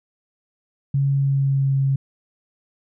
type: tone with pitch glide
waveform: sine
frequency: 138.59 to 136.13 Hz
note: C#3 to C#3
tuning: 0 to -31 cents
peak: -16 dBFS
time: 0.94-1.96 s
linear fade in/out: 5 ms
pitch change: -31 cents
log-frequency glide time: 1.1-1.75 s
effects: none